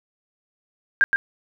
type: tone with echo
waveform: sine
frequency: 1603 Hz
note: G6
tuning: 38 cents sharp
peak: -12 dBFS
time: 1.01-1.04 s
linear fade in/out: 0 ms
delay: 120 ms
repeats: 1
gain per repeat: -4 dB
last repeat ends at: 1.16 s
effects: none